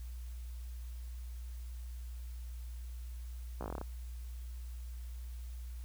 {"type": "slowing click train", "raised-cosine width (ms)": 1, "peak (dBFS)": -26, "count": 10, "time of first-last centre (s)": [3.61, 3.814], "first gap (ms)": 15, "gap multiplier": 1.1, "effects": ["added 60 Hz sine -41 dBFS peak until 5.84 s", "white hiss -62 dBFS RMS until 5.84 s"]}